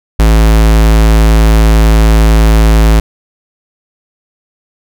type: tone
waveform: square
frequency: 54.5 Hz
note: A1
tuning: 16 cents flat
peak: -4 dBFS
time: 0.19-3 s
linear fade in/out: 5 ms
effects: none